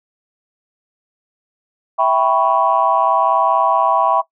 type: chord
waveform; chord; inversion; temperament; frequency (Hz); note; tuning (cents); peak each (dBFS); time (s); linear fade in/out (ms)
sine; C# half-diminished seventh; first; equal; 659.3 / 784 / 987.8 / 1108.7; E5 / G5 / B5 / C#6; 0 / 0 / 0 / 0; -17; 1.98-4.22; 20
effects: noise-tail reverb RT60 0.1 s tail -19 dB re dry + tanh soft clip ceiling -1 dBFS